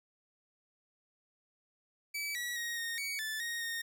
sawtooth tone with pitch steps, 2297 / 1932 / 1879 / 1851 / 2249 / 1751 / 1867 / 1847 Hz, D7 / B6 / A#6 / A#6 / C#7 / A6 / A#6 / A#6, -39 / -39 / +13 / -13 / +24 / -9 / +2 / -16 cents, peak -32 dBFS, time 2.14-3.82 s, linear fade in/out 10 ms, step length 210 ms, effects none

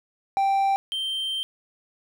triangle tone pair in turn, 784 / 3136 Hz, G5 / G7, 0 / 0 cents, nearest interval 2 octaves, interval 2400 cents, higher second, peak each -17 / -24 dBFS, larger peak first, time 0.37-0.76 / 0.92-1.43 s, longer second, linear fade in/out 0 ms, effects none

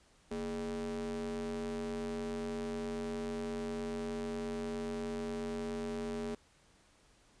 square ring-modulated tone, 93.1 Hz, F#2, 11 cents sharp, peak -34 dBFS, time 0.31-6.35 s, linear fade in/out 5 ms, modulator 324 Hz, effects pink hiss -66 dBFS RMS until 7.4 s + resampled to 22050 Hz

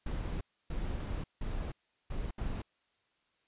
brown noise bursts at uneven times, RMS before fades -36 dBFS, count 5, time 0.06-0.41 / 0.7-1.24 / 1.41-1.72 / 2.1-2.31 / 2.38-2.62 s, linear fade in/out 5 ms, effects white hiss -75 dBFS RMS until 3.47 s + resampled to 8000 Hz

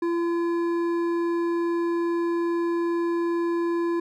sine tone with hard clipping, 340.3 Hz, F4, 45 cents flat, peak -24 dBFS, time 0.02-4 s, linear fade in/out 5 ms, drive 9 dB, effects none

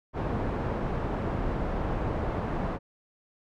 pink low-pass noise, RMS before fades -30 dBFS, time 0.13-2.79 s, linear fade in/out 50 ms, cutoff 1000 Hz, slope 12 dB/octave, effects none

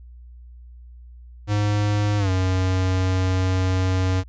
square tone with pitch glide, 103.83 to 93.04 Hz, G#2 to F#2, 0 to +10 cents, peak -19 dBFS, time 1.47-4.24 s, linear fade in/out 50 ms, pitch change -190 cents, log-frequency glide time 2.18-2.3 s, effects added 60 Hz sine -40 dBFS peak until 4.28 s + resampled to 16000 Hz

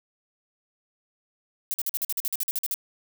violet noise bursts, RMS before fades -27 dBFS, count 14, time 1.71-2.741 s, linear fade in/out 0 ms, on 30 ms, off 47 ms, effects none

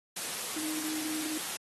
sine tone in noise, 311.1 Hz, D#4, in tune, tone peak -35 dBFS, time 0.56-1.38 s, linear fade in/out 5 ms, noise white, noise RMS -36 dBFS, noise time 0.16-1.57 s, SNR -2 dB, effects high-pass 150 Hz 12 dB/octave + AAC 32 kbps

